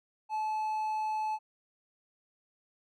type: tone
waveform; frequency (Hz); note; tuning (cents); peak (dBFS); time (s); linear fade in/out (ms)
triangle; 864; A5; -32; -28; 0.29-1.39; 50
effects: none